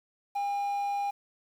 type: tone with quantisation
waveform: triangle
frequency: 807 Hz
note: G#5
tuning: 50 cents flat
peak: -26 dBFS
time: 0.35-1.11 s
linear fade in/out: 10 ms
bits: 9
effects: none